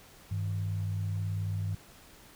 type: tone pair together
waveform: sine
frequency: 100.15 / 158.7 Hz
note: G2 / D#3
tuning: +38 / +35 cents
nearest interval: minor sixth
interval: 797 cents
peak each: -30 / -39 dBFS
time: 0.31-1.75 s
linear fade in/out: 5 ms
effects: pink hiss -55 dBFS RMS until 2.35 s